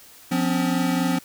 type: tone cluster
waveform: square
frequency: 176.9 / 255.9 / 279.9 Hz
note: F3 / C4 / C#4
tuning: +23 / -38 / +17 cents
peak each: -25 / -24 / -27 dBFS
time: 0.31-1.19 s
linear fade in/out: 10 ms
effects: white hiss -48 dBFS RMS until 1.24 s